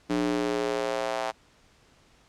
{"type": "tone with high-pass filter sweep", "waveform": "square", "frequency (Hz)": 59.5, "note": "A#1", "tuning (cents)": 36, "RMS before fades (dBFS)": -28, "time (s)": [0.09, 1.32], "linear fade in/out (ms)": 20, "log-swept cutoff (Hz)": [260, 730], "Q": 2.6, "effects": ["pink hiss -60 dBFS RMS until 2.28 s", "low-pass 7000 Hz 12 dB/octave"]}